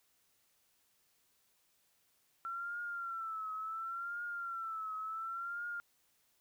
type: tone with vibrato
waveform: sine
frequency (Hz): 1349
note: E6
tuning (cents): +40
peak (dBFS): -38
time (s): 2.45-5.8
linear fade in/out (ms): 0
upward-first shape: triangle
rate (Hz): 0.7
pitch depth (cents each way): 97
effects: white hiss -74 dBFS RMS until 6.4 s